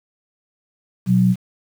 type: tone pair together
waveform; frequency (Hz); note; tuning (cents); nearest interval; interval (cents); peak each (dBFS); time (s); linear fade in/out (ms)
sine; 123.47 / 185; B2 / F#3; 0 / 0; perfect fifth; 700; -17 / -13; 1.06-1.36; 50
effects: 7-bit